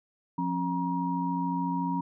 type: tone cluster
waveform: sine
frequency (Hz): 176.4 / 270.3 / 951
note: F3 / C#4 / A#5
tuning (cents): +18 / -44 / +34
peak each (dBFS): -31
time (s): 0.38-2.01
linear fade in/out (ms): 5
effects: none